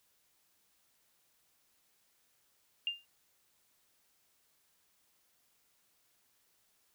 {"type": "tone with exponential decay", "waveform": "sine", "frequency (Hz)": 2801, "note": "F7", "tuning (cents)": 4, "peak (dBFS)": -28, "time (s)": [2.87, 3.05], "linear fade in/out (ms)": 1, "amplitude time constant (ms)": 37, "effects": ["white hiss -73 dBFS RMS until 6.94 s"]}